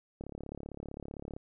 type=click train; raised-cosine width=2 ms; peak=-28 dBFS; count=42; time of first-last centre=0.21-1.365 s; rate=35.5 Hz; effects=none